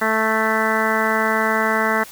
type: harmonic tone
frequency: 220 Hz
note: A3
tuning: in tune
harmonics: 1 / 2 / 3 / 4 / 5 / 6 / 7 / 8 / 9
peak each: -25 / -25 / -25 / -25 / -25 / -25 / -25 / -25 / -25 dBFS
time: 0.01-2.04 s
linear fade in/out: 10 ms
effects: white hiss -40 dBFS RMS until 2.11 s